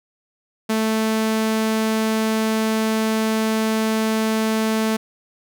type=tone; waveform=sawtooth; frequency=220 Hz; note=A3; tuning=in tune; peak=-14 dBFS; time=0.69-4.97 s; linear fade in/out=10 ms; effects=none